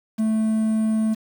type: tone with quantisation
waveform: triangle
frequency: 219.4 Hz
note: A3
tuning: 5 cents flat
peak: -16 dBFS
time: 0.18-1.15 s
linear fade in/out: 20 ms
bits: 7
effects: none